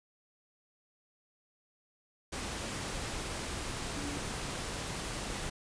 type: tone in noise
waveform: sine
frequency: 286.8 Hz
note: D4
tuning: 41 cents flat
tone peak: -40 dBFS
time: 3.96-4.18 s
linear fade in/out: 10 ms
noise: pink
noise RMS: -38 dBFS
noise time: 2.32-5.5 s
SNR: -5 dB
effects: resampled to 22050 Hz